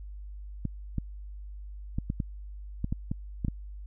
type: clicks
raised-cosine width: 5 ms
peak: -17 dBFS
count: 10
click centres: 0.653 / 0.983 / 1.985 / 2.101 / 2.202 / 2.844 / 2.925 / 3.115 / 3.448 / 3.483 s
effects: added 50 Hz sine -39 dBFS peak until 3.86 s